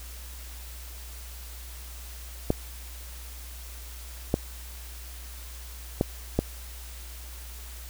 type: clicks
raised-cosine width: 2 ms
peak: -8 dBFS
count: 4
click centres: 2.504 / 4.341 / 6.011 / 6.39 s
effects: added 60 Hz sine -40 dBFS peak until 7.89 s + white hiss -46 dBFS RMS until 7.89 s